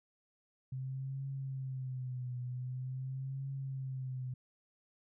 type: tone with vibrato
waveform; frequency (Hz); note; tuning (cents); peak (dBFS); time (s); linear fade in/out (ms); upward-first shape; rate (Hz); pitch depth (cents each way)
sine; 130; C3; -11; -37; 0.72-4.34; 5; triangle; 0.45; 87
effects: none